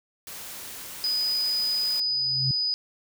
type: noise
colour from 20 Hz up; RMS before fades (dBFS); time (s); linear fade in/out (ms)
white; -39; 0.27-2; 2
type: tone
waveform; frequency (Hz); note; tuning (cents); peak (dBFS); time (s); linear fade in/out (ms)
sine; 4978; D#8; 0; -23; 1.04-2.74; 0
type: tone with exponential growth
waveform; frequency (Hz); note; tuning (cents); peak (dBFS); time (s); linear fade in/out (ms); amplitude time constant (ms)
sine; 132.5; C3; +22; -22; 2.05-2.51; 2; 99
effects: none